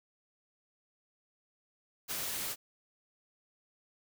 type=noise with ADSR envelope; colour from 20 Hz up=white; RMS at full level=-35 dBFS; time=2.08-2.56 s; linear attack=33 ms; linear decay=4 ms; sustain=-2 dB; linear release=45 ms; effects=none